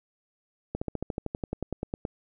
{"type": "slowing click train", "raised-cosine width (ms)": 2, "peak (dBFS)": -17, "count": 16, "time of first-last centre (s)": [0.75, 2.052], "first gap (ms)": 65, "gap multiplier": 1.04, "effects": []}